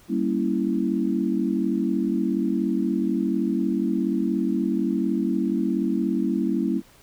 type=chord; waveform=sine; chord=G diminished seventh; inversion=none; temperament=equal; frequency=196 / 233.1 / 277.2 / 329.6 Hz; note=G3 / Bb3 / Db4 / Fb4; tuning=0 / 0 / 0 / 0 cents; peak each=-26 / -26 / -27 / -26 dBFS; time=0.08-6.82 s; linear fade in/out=50 ms; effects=pink hiss -54 dBFS RMS until 7.02 s